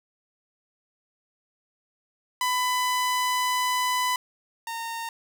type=tone pair in turn; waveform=sawtooth; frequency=1000 / 917.8 Hz; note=B5 / A#5; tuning=+21 / -27 cents; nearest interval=minor second; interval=148 cents; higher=first; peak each=-19 / -27 dBFS; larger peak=first; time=2.41-4.16 / 4.67-5.09 s; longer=first; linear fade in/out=2 ms; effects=none